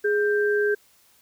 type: tone pair together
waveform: sine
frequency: 415.3 / 1575.2 Hz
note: G#4 / G6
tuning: 0 / +8 cents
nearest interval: octave + major seventh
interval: 2308 cents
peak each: -20 / -25 dBFS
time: 0.04-0.75 s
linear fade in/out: 10 ms
effects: white hiss -59 dBFS RMS until 1.21 s